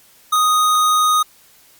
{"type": "tone", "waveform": "square", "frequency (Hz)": 1244.5, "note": "D#6", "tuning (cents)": 0, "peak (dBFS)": -13, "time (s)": [0.32, 1.23], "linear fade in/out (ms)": 10, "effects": ["white hiss -50 dBFS RMS until 1.79 s", "Opus 48 kbps"]}